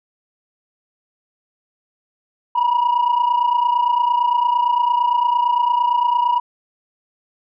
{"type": "tone pair together", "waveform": "sine", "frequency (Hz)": [944, 972.8], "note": ["A#5", "B5"], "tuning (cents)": [22, -26], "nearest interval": "minor second", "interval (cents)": 52, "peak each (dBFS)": [-17, -14], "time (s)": [2.55, 6.4], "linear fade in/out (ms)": 10, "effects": ["tanh soft clip ceiling -11 dBFS"]}